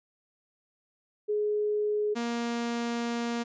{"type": "tone pair in turn", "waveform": ["sine", "sawtooth"], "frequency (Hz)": [419.7, 235.5], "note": ["G#4", "A#3"], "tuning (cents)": [18, 18], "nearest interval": "minor seventh", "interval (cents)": 1000, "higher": "first", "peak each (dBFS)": -25, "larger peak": "neither", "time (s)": [[1.28, 2.15], [2.15, 3.44]], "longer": "second", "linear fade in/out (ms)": 20, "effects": ["resampled to 16000 Hz"]}